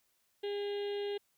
harmonic tone, 406.7 Hz, G#4, 36 cents flat, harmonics 1 / 2 / 4 / 5 / 6 / 7 / 8 / 9 / 10, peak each -34 / -49 / -54 / -54 / -60 / -51 / -51 / -55 / -57 dBFS, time 0.43-1.18 s, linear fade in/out 10 ms, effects white hiss -75 dBFS RMS until 1.37 s

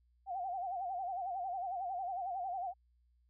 sine tone with vibrato, 740 Hz, F#5, in tune, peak -36 dBFS, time 0.26-2.74 s, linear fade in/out 50 ms, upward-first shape sine, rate 11 Hz, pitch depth 110 cents each way, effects added 60 Hz sine -68 dBFS peak until 3.29 s

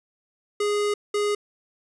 square tone bursts at uneven times, 413.6 Hz, G#4, 7 cents flat, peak -22 dBFS, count 2, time 0.6-0.94 / 1.14-1.35 s, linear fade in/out 5 ms, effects resampled to 24000 Hz

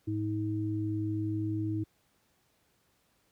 sine tone pair together, 106.28 / 318 Hz, G#2 / D#4, +40 / +38 cents, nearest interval octave + perfect fifth, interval 1898 cents, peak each -32 / -32 dBFS, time 0.07-1.84 s, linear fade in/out 10 ms, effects pink hiss -71 dBFS RMS until 3.31 s + high-pass 60 Hz 12 dB/octave

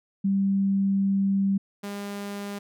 sine / sawtooth tone pair in turn, 196 / 202.1 Hz, G3 / G#3, 0 / -47 cents, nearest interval minor second, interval 53 cents, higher second, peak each -20 / -28 dBFS, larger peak first, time 0.24-1.58 / 1.83-2.59 s, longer first, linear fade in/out 10 ms, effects none

